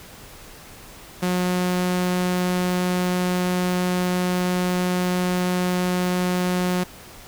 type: tone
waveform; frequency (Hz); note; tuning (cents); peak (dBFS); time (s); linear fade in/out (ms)
sawtooth; 180.6; F#3; -42; -16; 1.22-6.84; 10
effects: pink hiss -43 dBFS RMS until 7.27 s